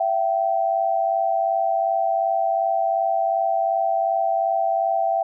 sine tone pair together, 669.3 / 772 Hz, E5 / G5, +26 / -27 cents, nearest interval major second, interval 247 cents, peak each -21 / -21 dBFS, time 0-5.23 s, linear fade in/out 5 ms, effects none

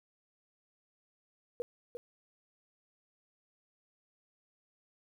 sine tone with echo, 481.4 Hz, B4, 44 cents flat, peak -32 dBFS, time 1.6-1.62 s, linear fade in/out 0 ms, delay 350 ms, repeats 1, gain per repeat -7 dB, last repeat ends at 1.97 s, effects 11-bit

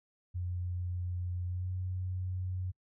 sine tone with pitch glide, 89.3 to 91.92 Hz, F2 to F#2, +39 to -11 cents, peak -33 dBFS, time 0.34-2.72 s, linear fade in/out 20 ms, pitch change +50 cents, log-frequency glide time 1.46-1.7 s, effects noise-tail reverb RT60 0.1 s tail -26 dB re dry

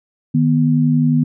sine tone pair together, 154.16 / 245.2 Hz, D#3 / B3, -16 / -12 cents, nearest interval minor sixth, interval 804 cents, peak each -14 dBFS, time 0.34-1.24 s, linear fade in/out 10 ms, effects none

